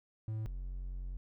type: tone pair in turn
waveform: triangle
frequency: 109.4 / 45.08 Hz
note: A2 / F#1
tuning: -9 / -44 cents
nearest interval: octave + minor third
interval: 1535 cents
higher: first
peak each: -33 / -36 dBFS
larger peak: first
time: 0.28-0.46 / 0.46-1.17 s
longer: second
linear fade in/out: 0 ms
effects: none